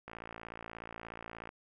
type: click train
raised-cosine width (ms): 0.5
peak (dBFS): -29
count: 81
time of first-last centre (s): 0.08-1.491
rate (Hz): 56.7
effects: none